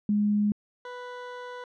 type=tone pair in turn; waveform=sine / 20% pulse; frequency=207.7 / 494 Hz; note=G#3 / B4; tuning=0 / 0 cents; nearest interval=octave + minor third; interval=1500 cents; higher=second; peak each=-21 / -32 dBFS; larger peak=first; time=0.09-0.52 / 0.85-1.64 s; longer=second; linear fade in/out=2 ms; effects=low-pass 3000 Hz 12 dB/octave